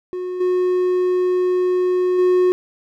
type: tone with level steps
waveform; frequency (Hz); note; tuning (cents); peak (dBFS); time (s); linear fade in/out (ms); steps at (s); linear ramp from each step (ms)
triangle; 363.9; F#4; -29; -21 / -13 / -10; 0.13-2.52; 0; 0.4 / 2.18; 10
effects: none